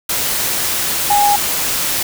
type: tone in noise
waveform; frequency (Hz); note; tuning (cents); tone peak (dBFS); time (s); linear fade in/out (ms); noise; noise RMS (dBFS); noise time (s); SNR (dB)
sine; 820; G#5; -22; -10; 1.1-1.36; 5; white; -18; 0.09-2.03; +5
effects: none